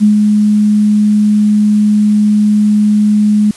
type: tone with ADSR envelope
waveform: sine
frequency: 210 Hz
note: G#3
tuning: 19 cents sharp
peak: -3 dBFS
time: 0-3.51 s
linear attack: 32 ms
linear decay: 120 ms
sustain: -3 dB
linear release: 3 ms
effects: white hiss -36 dBFS RMS until 3.56 s + resampled to 24000 Hz